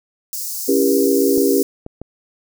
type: high-pass noise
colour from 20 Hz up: white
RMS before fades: -26 dBFS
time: 0.33-1.63 s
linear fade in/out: 0 ms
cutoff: 4800 Hz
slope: 48 dB/octave
type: chord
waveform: sine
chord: C# diminished seventh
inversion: none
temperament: just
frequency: 277.2 / 332.6 / 399.1 / 479 Hz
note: C#4 / E4 / G4 / Bb4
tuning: 0 / +16 / +31 / +47 cents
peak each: -17 / -22 / -16 / -20 dBFS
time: 0.68-1.63 s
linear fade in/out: 10 ms
type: clicks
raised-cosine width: 2 ms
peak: -18 dBFS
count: 3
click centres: 1.378 / 1.864 / 2.016 s
effects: none